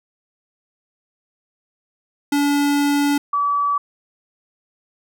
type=tone pair in turn; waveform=square / sine; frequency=286.9 / 1147.6 Hz; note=D4 / D6; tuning=-40 / -40 cents; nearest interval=2 octaves; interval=2400 cents; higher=second; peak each=-16 dBFS; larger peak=neither; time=2.32-3.18 / 3.33-3.78 s; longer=first; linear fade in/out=5 ms; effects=none